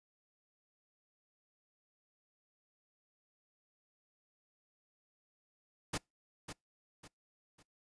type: noise with echo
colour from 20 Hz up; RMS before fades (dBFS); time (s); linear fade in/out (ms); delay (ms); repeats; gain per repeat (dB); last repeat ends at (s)
pink; -36; 5.93-5.98; 10; 550; 3; -9; 7.63
effects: noise-tail reverb RT60 0.2 s tail -26 dB re dry + resampled to 22050 Hz